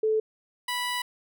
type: tone pair in turn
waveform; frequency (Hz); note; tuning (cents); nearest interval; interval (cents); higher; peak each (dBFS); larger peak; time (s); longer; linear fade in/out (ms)
sine / 15% pulse; 435.9 / 984.5; A4 / B5; -16 / -6; octave + major second; 1410; second; -21; neither; 0.03-0.2 / 0.68-1.02; second; 5
effects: none